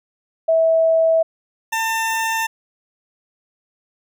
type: tone pair in turn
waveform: sine / 20% pulse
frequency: 651 / 898.1 Hz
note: E5 / A5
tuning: -22 / +35 cents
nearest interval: tritone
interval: 557 cents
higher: second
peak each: -12 / -14 dBFS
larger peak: first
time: 0.48-1.23 / 1.72-2.47 s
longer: neither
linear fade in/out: 10 ms
effects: none